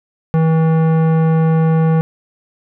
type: tone with tanh clipping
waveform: sine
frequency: 161.1 Hz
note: E3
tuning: 39 cents flat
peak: -12 dBFS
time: 0.34-2.01 s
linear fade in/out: 0 ms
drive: 16 dB
effects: none